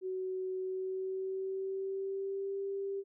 sine tone with pitch glide, 373.8 to 394 Hz, F#4 to G4, +18 to +9 cents, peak -34 dBFS, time 0.01-3.04 s, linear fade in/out 50 ms, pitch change +91 cents, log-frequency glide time 0.59-2.58 s, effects none

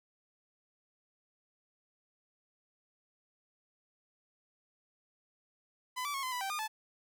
sawtooth tone with pitch steps, 1007 / 1158 / 1093 / 1025 / 988 / 778 / 1216 / 869 Hz, B5 / D6 / C#6 / C6 / B5 / G5 / D#6 / A5, +33 / -25 / -25 / -36 / 0 / -13 / -40 / -22 cents, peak -31 dBFS, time 5.96-6.68 s, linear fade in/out 20 ms, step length 90 ms, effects none

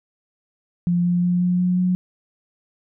sine tone with pitch steps, 174.61 / 176.03 / 177.46 / 178.9 / 180.35 / 181.81 Hz, F3 / F3 / F3 / F3 / F#3 / F#3, 0 / +14 / +28 / +42 / -44 / -30 cents, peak -16 dBFS, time 0.87-1.95 s, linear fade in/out 0 ms, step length 180 ms, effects none

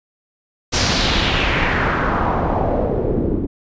pink noise with low-pass filter sweep, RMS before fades -18 dBFS, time 0.72-3.47 s, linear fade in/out 20 ms, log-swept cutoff 6000 to 290 Hz, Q 2.2, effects resampled to 16000 Hz

